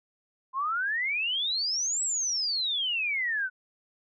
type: exponential two-way sweep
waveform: sine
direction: up then down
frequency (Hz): 1024 to 7920 to 1469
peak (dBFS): -26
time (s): 0.53-3.5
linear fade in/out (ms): 50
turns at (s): 2.03
effects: none